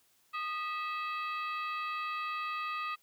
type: harmonic tone with a mistuned harmonic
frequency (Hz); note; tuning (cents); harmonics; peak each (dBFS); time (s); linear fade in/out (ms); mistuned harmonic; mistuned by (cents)
650; E5; -24; 2 / 3 / 4 / 5 / 6 / 7; -35 / -45 / -41 / -52 / -51 / -54; 0.33-2.96; 20; 2; -92
effects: white hiss -69 dBFS RMS until 3.02 s + high-pass 80 Hz 12 dB/octave